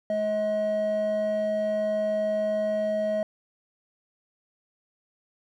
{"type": "tone pair together", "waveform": "triangle", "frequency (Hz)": [211.9, 635], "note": ["G#3", "D#5"], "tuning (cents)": [35, 35], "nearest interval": "octave + perfect fifth", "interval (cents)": 1900, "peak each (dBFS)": [-30, -21], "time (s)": [0.1, 3.23], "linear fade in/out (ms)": 2, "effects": ["tanh soft clip ceiling -18 dBFS"]}